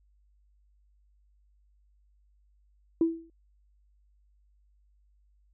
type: tone with exponential decay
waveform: sine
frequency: 329.6 Hz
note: E4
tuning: in tune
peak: -17 dBFS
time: 3.01-3.3 s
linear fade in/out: 2 ms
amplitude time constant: 62 ms
effects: tanh soft clip ceiling -14 dBFS + added 50 Hz sine -62 dBFS peak until 5.53 s